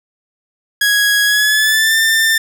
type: tone with pitch glide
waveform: sawtooth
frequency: 1661.2 to 1790.7 Hz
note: G#6 to A6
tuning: 0 to +30 cents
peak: -7 dBFS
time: 0.81-2.38 s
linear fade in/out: 5 ms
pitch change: +130 cents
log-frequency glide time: 1.24-1.97 s
effects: none